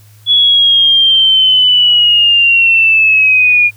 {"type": "linear sweep", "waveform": "sine", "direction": "down", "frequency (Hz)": [3397, 2419], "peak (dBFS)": -5, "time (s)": [0.26, 3.71], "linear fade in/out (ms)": 50, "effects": ["added 105 Hz sine -39 dBFS peak until 3.76 s", "white hiss -48 dBFS RMS until 3.76 s"]}